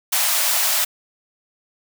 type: high-pass noise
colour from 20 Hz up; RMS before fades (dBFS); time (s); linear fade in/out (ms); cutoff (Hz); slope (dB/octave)
white; -19; 0.12-0.85; 10; 570; 96
effects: none